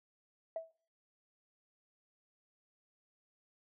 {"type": "tone with exponential decay", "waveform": "sine", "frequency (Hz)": 653, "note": "E5", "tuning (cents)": -17, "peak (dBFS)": -32, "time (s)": [0.56, 0.71], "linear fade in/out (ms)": 2, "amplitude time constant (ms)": 32, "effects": ["noise-tail reverb RT60 0.5 s tail -24 dB re dry", "tanh soft clip ceiling -29 dBFS"]}